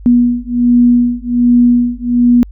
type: beating tone pair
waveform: sine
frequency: 241.5 / 242.8 Hz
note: B3 / B3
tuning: -39 / -29 cents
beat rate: 1.3 Hz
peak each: -10 dBFS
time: 0.06-2.43 s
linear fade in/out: 0 ms
effects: added 50 Hz sine -29 dBFS peak until 2.51 s